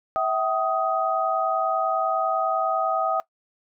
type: tone cluster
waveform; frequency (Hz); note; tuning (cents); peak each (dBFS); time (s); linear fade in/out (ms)
sine; 653 / 763 / 1253; E5 / G5 / D#6; -17 / -47 / +12; -25; 0.16-3.2; 0
effects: noise-tail reverb RT60 0.1 s tail -20 dB re dry